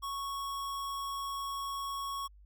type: tone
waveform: square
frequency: 1107 Hz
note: C#6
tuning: 3 cents flat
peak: -36 dBFS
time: 0.02-2.28 s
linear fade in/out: 20 ms
effects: added 50 Hz sine -54 dBFS peak until 2.45 s